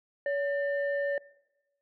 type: tone pair together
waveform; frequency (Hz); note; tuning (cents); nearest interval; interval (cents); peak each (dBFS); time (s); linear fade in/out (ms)
sine; 566 / 1796.9; C#5 / A6; +36 / +36; octave + minor sixth; 2000; -27 / -34; 0.26-1.18; 2
effects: noise-tail reverb RT60 1.0 s tail -22 dB re dry + tanh soft clip ceiling -20 dBFS